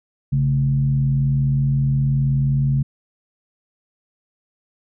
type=tone with frequency modulation; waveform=sine; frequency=137.2 Hz; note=C#3; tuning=17 cents flat; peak=-15 dBFS; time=0.32-2.83 s; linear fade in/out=10 ms; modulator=79.1 Hz; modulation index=0.48; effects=none